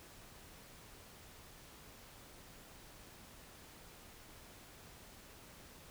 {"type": "silence", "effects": ["pink hiss -57 dBFS RMS until 5.9 s"]}